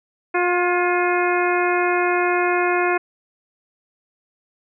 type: harmonic tone with a mistuned harmonic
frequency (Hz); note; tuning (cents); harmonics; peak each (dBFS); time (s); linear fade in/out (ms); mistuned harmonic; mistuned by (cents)
355.7; F4; +32; 1 / 2 / 3 / 4 / 5 / 6 / 7; -20 / -23 / -25 / -26 / -27 / -28 / -28; 0.34-2.98; 10; 5; -44
effects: none